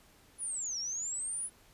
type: linear two-way sweep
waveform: sine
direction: down then up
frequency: 10110 to 5390 to 10110 Hz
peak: -34 dBFS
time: 0.38-1.5 s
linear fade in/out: 50 ms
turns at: 0.79 s
effects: pink hiss -62 dBFS RMS until 1.73 s + resampled to 32000 Hz